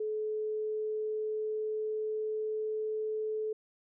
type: tone with pitch glide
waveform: sine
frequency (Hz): 429.8 to 432.8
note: A4 to A4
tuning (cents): -41 to -29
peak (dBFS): -31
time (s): 0-3.53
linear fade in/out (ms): 5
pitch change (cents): +12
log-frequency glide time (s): 0.17-2.98
effects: none